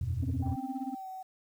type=chord; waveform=sine; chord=E suspended second; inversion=none; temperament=just; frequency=82.41 / 92.71 / 123.61 Hz; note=E2 / F#2 / B2; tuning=0 / +4 / +2 cents; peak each=-33 dBFS; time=0.01-0.56 s; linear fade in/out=5 ms
type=tone with tremolo; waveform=sine; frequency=264.9 Hz; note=C4; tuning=22 cents sharp; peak=-30 dBFS; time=0.22-0.95 s; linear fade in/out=10 ms; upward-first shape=sine; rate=17 Hz; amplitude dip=100%
type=tone with pitch glide; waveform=sine; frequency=784 to 755.1 Hz; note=G5 to F#5; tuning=0 to +35 cents; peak=-39 dBFS; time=0.42-1.23 s; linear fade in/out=10 ms; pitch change=-65 cents; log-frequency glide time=0.91-1.08 s
effects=tanh soft clip ceiling -23 dBFS + 10-bit